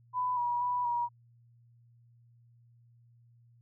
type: tone with pitch steps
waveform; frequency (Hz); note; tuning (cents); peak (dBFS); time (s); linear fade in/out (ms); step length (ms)
sine; 998 / 964 / 984 / 956; B5 / B5 / B5 / A#5; +18 / -42 / -7 / +43; -28; 0.13-1.09; 50; 240
effects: added 118 Hz sine -59 dBFS peak until 3.61 s